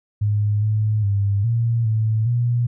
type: tone with pitch steps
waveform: sine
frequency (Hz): 104.3 / 107.3 / 100.3 / 116.2 / 109.9 / 120.1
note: G#2 / A2 / G2 / A#2 / A2 / B2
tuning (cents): +8 / -43 / +40 / -5 / -2 / -48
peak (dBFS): -16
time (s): 0.21-2.67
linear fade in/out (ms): 10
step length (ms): 410
effects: none